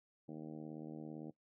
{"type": "harmonic tone", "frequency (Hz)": 77.78, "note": "D#2", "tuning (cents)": 0, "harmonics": [2, 3, 4, 5, 6, 7, 8, 9, 10], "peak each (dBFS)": [-51, -50, -49, -58, -56, -58, -64, -64, -65], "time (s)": [0.28, 1.31], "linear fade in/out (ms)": 10, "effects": ["noise-tail reverb RT60 0.1 s tail -18 dB re dry"]}